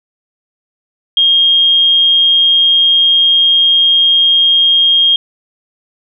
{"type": "tone", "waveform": "sine", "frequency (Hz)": 3235, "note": "G#7", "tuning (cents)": -46, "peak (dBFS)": -6, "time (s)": [1.17, 5.16], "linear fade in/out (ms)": 2, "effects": []}